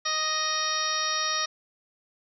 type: harmonic tone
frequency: 622.3 Hz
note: D#5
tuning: in tune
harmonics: 1 / 2 / 3 / 4 / 5 / 6 / 7 / 8 / 9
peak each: -39 / -30 / -33 / -39 / -40 / -33 / -36 / -38 / -30 dBFS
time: 0.05-1.46 s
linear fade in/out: 10 ms
effects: none